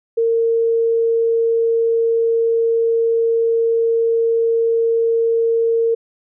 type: tone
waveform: sine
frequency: 458.4 Hz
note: A#4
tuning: 29 cents flat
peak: -13 dBFS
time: 0.17-5.95 s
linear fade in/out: 10 ms
effects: none